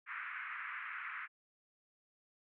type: band-pass noise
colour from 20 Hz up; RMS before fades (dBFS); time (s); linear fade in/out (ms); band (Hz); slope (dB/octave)
pink; -44; 0.06-1.28; 50; 1200 to 2300; 48
effects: none